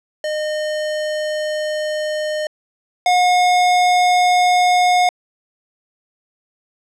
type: tone pair in turn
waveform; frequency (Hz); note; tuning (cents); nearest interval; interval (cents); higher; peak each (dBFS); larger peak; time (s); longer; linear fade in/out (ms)
square; 611 / 721.4; D#5 / F#5; -32 / -44; minor third; 288; second; -20 / -12; second; 0.24-2.47 / 3.06-5.09; first; 2
effects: low-pass 7000 Hz 12 dB/octave